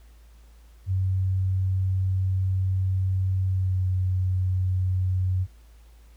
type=tone with pitch glide; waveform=sine; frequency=94.3 to 92.68 Hz; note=F#2 to F#2; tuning=+33 to +3 cents; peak=-21 dBFS; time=0.86-5.47 s; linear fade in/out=50 ms; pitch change=-30 cents; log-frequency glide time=3.45-3.86 s; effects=added 56 Hz sine -48 dBFS peak until 6.16 s + pink hiss -62 dBFS RMS until 6.16 s